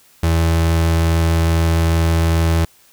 35% pulse tone, 82.41 Hz, E2, in tune, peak -11 dBFS, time 0.23-2.65 s, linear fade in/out 5 ms, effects white hiss -51 dBFS RMS until 2.92 s

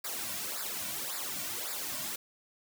white noise with flanger, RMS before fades -37 dBFS, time 0.04-2.16 s, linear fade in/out 5 ms, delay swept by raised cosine 0.32 to 2.42 ms, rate 1.8 Hz, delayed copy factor -0.85, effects none

